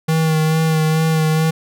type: tone with vibrato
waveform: square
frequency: 158.6 Hz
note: D#3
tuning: 33 cents sharp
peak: -14 dBFS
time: 0.08-1.51 s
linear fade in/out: 10 ms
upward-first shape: sine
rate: 2.3 Hz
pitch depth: 22 cents each way
effects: none